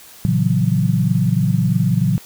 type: chord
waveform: sine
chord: F# dominant seventh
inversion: first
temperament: just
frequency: 115.62 / 138.75 / 166.5 / 185 Hz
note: A#2 / C#3 / E3 / F#3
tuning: -14 / +2 / +18 / 0 cents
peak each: -19 dBFS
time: 0.25-2.18 s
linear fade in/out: 0 ms
effects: white hiss -42 dBFS RMS until 2.25 s